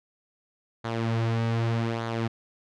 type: tone with flanger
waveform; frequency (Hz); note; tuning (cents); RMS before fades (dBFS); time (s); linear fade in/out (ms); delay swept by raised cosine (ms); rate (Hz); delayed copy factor
sawtooth; 114.7; A#2; -28; -27; 0.84-2.28; 10; 0.37 to 5.87; 0.83; -0.55
effects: low-pass 4000 Hz 12 dB/octave